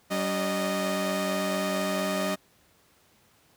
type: tone cluster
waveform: sawtooth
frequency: 190.9 / 284.1 / 617 Hz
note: G3 / C#4 / D#5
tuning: -46 / +43 / -15 cents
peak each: -26 / -31 / -25 dBFS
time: 0.1-2.36 s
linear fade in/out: 20 ms
effects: pink hiss -62 dBFS RMS until 3.56 s + high-pass 80 Hz 12 dB/octave